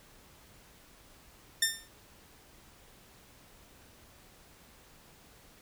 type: tone with exponential decay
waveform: 10% pulse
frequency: 1804 Hz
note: A6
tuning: 43 cents sharp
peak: -13 dBFS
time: 1.62-1.88 s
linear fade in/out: 5 ms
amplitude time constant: 55 ms
effects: pink hiss -58 dBFS RMS until 5.61 s